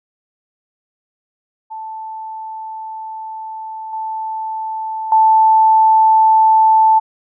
sine tone with level steps, 880 Hz, A5, in tune, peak -25 / -20 / -7 dBFS, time 1.7-7 s, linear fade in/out 20 ms, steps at 3.93 / 5.12 s, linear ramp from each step 2 ms, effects none

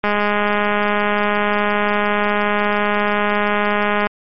click train, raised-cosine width 0.5 ms, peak -3 dBFS, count 835, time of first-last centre 0.04-4.069 s, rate 207 Hz, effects MP3 32 kbps

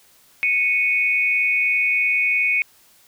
sine tone pair together, 2212 / 2489 Hz, C#7 / D#7, -4 / 0 cents, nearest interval major second, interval 204 cents, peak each -19 dBFS, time 0.43-2.62 s, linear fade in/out 0 ms, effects white hiss -54 dBFS RMS until 3.07 s

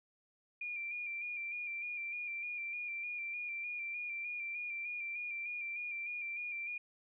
sine tone with vibrato, 2395 Hz, D7, 33 cents sharp, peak -38 dBFS, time 0.61-6.78 s, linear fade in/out 5 ms, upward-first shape square, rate 3.3 Hz, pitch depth 30 cents each way, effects none

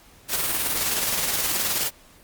white noise with tremolo, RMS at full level -23 dBFS, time 0.28-1.91 s, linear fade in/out 50 ms, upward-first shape square, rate 19 Hz, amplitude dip 30%, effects pink hiss -52 dBFS RMS until 2.23 s + Opus 48 kbps

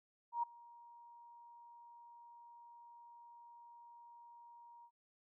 sine tone with ADSR envelope, 944 Hz, A#5, 22 cents sharp, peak -32 dBFS, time 0.32-4.91 s, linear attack 110 ms, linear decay 8 ms, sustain -24 dB, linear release 67 ms, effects none

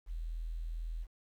sine tone with quantisation, 41.05 Hz, E1, 6 cents flat, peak -36 dBFS, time 0.06-1.07 s, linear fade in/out 50 ms, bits 11, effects none

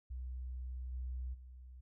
sine tone with level steps, 63 Hz, B1, 35 cents sharp, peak -40 / -38 / -50 dBFS, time 0.1-1.81 s, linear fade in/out 10 ms, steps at 0.92 / 1.33 s, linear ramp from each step 20 ms, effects none

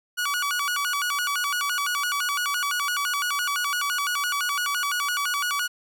sawtooth tone with vibrato, 1289 Hz, E6, 39 cents flat, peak -20 dBFS, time 0.17-5.68 s, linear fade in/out 20 ms, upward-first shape square, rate 5.9 Hz, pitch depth 210 cents each way, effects none

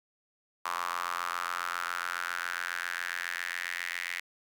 sawtooth tone with high-pass filter sweep, 87.31 Hz, F2, in tune, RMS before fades -35 dBFS, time 0.65-4.2 s, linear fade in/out 5 ms, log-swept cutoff 1100 to 2000 Hz, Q 4.8, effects none

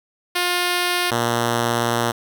5% pulse tone pair in turn, 355 / 118.13 Hz, F4 / A#2, +28 / +23 cents, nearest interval octave + perfect fifth, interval 1905 cents, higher first, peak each -7 dBFS, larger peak neither, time 0.35-1.11 / 1.11-2.12 s, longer second, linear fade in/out 10 ms, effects none

